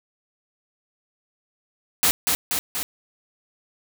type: noise with echo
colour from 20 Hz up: white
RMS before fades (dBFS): -18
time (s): 2.03-2.11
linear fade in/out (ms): 0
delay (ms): 240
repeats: 3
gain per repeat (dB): -3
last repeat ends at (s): 2.83
effects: none